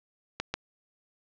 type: clicks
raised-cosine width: 0.2 ms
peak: -12 dBFS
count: 2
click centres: 0.4 / 0.54 s
effects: low-pass 5000 Hz 12 dB/octave